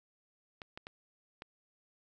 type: clicks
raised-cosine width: 0.3 ms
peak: -28 dBFS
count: 4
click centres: 0.618 / 0.775 / 0.869 / 1.421 s
effects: none